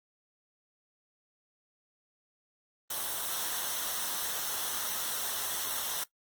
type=noise with comb filter; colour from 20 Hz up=white; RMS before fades=-34 dBFS; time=2.9-6.04 s; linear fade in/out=5 ms; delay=0.42 ms; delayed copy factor=-0.6; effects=noise-tail reverb RT60 0.1 s tail -18 dB re dry + Opus 24 kbps